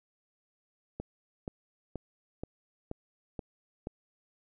click train, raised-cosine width 2 ms, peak -23 dBFS, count 7, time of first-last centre 1-3.871 s, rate 2.09 Hz, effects none

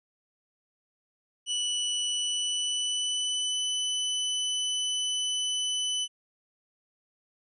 sawtooth tone with pitch glide, 2959 to 3000 Hz, F#7 to F#7, -1 to +23 cents, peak -24 dBFS, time 1.46-6.08 s, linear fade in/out 50 ms, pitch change +24 cents, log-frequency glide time 2.07-3.55 s, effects resampled to 24000 Hz

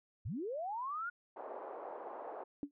sine linear sweep, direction up, 73 to 1458 Hz, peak -37 dBFS, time 0.25-1.1 s, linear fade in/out 10 ms
white band-pass noise, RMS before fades -46 dBFS, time 1.36-2.44 s, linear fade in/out 10 ms, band 410 to 880 Hz, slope 24 dB/octave
sine tone with exponential decay, 286.3 Hz, D4, 44 cents flat, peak -32 dBFS, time 2.63-2.71 s, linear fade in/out 1 ms, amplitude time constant 16 ms
effects none

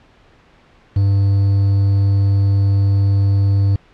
triangle tone with quantisation, 99 Hz, G2, 18 cents sharp, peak -9 dBFS, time 0.96-3.76 s, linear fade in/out 5 ms, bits 6, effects pink hiss -50 dBFS RMS until 3.93 s + low-pass 3000 Hz 12 dB/octave

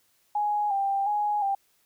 sine tone with vibrato, 811 Hz, G#5, 41 cents flat, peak -23 dBFS, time 0.35-1.55 s, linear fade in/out 5 ms, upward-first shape square, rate 1.4 Hz, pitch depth 45 cents each way, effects white hiss -67 dBFS RMS until 1.85 s

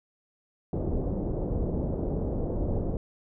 pink low-pass noise, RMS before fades -29 dBFS, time 0.73-2.97 s, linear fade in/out 2 ms, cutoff 570 Hz, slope 24 dB/octave, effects none

